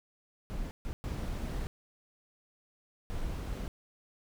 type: noise bursts at uneven times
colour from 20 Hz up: brown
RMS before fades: -36 dBFS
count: 4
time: 0.5-0.71 / 0.85-0.93 / 1.04-1.67 / 3.1-3.68 s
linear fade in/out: 0 ms
effects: none